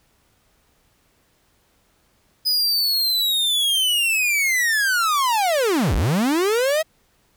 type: linear two-way sweep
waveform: 45% pulse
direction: down then up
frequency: 5020 to 41 to 650 Hz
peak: -17 dBFS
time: 2.45-6.83 s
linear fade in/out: 20 ms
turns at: 5.95 s
effects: pink hiss -62 dBFS RMS until 7.36 s